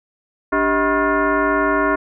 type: tone with frequency modulation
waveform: sine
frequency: 394 Hz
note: G4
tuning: 9 cents sharp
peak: -14 dBFS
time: 0.52-1.96 s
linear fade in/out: 10 ms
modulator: 343 Hz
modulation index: 3.6
effects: none